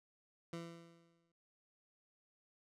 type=tone with exponential decay; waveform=20% pulse; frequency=168.2 Hz; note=E3; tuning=35 cents sharp; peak=-37 dBFS; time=0.53-1.32 s; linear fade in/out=2 ms; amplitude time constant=170 ms; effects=low-pass 8000 Hz 12 dB/octave